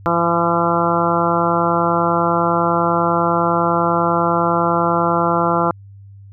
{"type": "harmonic tone", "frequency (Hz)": 170, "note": "F3", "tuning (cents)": -46, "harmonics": [1, 2, 3, 4, 5, 6, 7, 8], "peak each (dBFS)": [-22, -22, -22, -22, -22, -22, -22, -22], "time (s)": [0.06, 5.71], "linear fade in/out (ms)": 0, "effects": ["added 99 Hz sine -37 dBFS peak until 6.32 s"]}